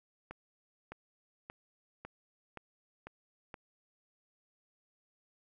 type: accelerating click train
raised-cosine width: 0.5 ms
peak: -29 dBFS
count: 7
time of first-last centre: 0.31-3.542 s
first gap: 610 ms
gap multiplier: 0.95
effects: none